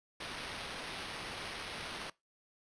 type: noise with sample-and-hold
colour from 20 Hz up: white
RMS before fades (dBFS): -43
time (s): 0.2-2.1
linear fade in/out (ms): 5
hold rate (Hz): 7350
effects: noise-tail reverb RT60 0.2 s tail -21 dB re dry + resampled to 22050 Hz